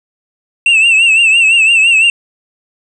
triangle tone with vibrato, 2680 Hz, E7, 28 cents sharp, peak -4 dBFS, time 0.66-2.1 s, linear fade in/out 2 ms, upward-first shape triangle, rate 5.9 Hz, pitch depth 92 cents each way, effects resampled to 24000 Hz

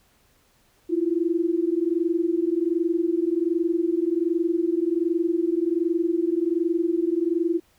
sine tone pair together, 327.9 / 349.2 Hz, E4 / F4, -9 / 0 cents, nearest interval minor second, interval 109 cents, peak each -23 dBFS, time 0.89-7.6 s, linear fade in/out 20 ms, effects pink hiss -62 dBFS RMS until 7.78 s

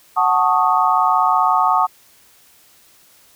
sine chord, D# half-diminished seventh, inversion first, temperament equal with one note detuned, 740 / 885.6 / 1108.7 / 1244.5 Hz, F#5 / A5 / C#6 / D#6, 0 / +11 / 0 / 0 cents, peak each -18 dBFS, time 0.16-1.87 s, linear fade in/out 20 ms, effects white hiss -51 dBFS RMS until 3.35 s

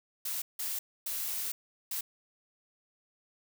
blue noise bursts at uneven times, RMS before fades -35 dBFS, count 4, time 0.25-0.42 / 0.59-0.79 / 1.06-1.52 / 1.91-2.01 s, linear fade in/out 5 ms, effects none

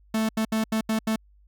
45% pulse tone bursts at uneven times, 220.3 Hz, A3, 2 cents sharp, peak -22 dBFS, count 6, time 0.14-0.29 / 0.37-0.45 / 0.52-0.64 / 0.72-0.81 / 0.89-0.99 / 1.07-1.16 s, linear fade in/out 5 ms, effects added 50 Hz sine -54 dBFS peak until 1.47 s

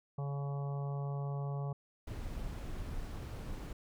harmonic tone, 140.8 Hz, C#3, 27 cents sharp, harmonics 1 / 3 / 4 / 5 / 6 / 7 / 8, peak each -35 / -48 / -50 / -50 / -52 / -58 / -53 dBFS, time 0.18-1.73 s, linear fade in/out 5 ms
brown noise, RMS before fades -41 dBFS, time 2.07-3.73 s, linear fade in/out 5 ms
effects none

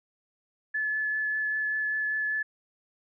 sine tone with vibrato, 1724 Hz, A6, 36 cents flat, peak -26 dBFS, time 0.74-2.43 s, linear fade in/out 10 ms, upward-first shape triangle, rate 5.1 Hz, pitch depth 11 cents each way, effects none

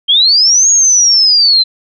sine linear two-way sweep, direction up then down, 3136 to 6680 to 4024 Hz, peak -5 dBFS, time 0.08-1.64 s, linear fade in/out 20 ms, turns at 0.7 s, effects none

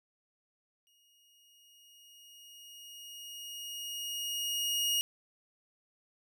sawtooth tone with exponential growth, 2870 Hz, F7, 47 cents sharp, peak -24 dBFS, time 0.87-5.01 s, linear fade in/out 0 ms, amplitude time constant 900 ms, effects none

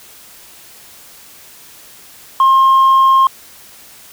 sine tone, 1066 Hz, C6, 32 cents sharp, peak -4 dBFS, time 2.4-3.27 s, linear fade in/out 2 ms, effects tanh soft clip ceiling -5 dBFS + white hiss -40 dBFS RMS until 4.12 s

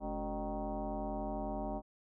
sine tone with frequency modulation, 281.6 Hz, C#4, 27 cents sharp, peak -35 dBFS, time 0-1.82 s, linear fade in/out 50 ms, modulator 164 Hz, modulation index 3.6, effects none

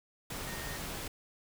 sine tone in noise, 1847 Hz, A#6, 16 cents flat, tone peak -46 dBFS, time 0.47-0.77 s, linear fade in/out 5 ms, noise pink, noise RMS -40 dBFS, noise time 0.3-1.08 s, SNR -9 dB, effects none

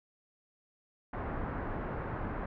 pink low-pass noise, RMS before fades -37 dBFS, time 1.13-2.46 s, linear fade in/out 5 ms, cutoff 1600 Hz, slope 24 dB/octave, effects none

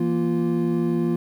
triangle tone cluster, 167.2 / 234.7 / 346.8 Hz, E3 / A#3 / F4, +25 / +12 / -12 cents, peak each -22 dBFS, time 0-1.16 s, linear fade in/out 5 ms, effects 9-bit

